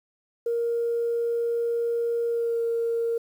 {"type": "tone with pitch glide", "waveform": "sine", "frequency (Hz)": [468.2, 463.4], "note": ["A#4", "A#4"], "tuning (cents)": [8, -10], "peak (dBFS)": -22, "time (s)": [0.46, 3.18], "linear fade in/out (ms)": 5, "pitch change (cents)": -18, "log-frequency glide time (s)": [2.28, 2.62], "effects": ["tanh soft clip ceiling -18 dBFS", "9-bit"]}